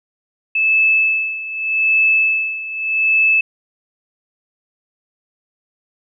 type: tone with tremolo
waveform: sine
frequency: 2616 Hz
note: E7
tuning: 14 cents flat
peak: -10 dBFS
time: 0.55-3.41 s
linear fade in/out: 5 ms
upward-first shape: sine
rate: 0.83 Hz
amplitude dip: 80%
effects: none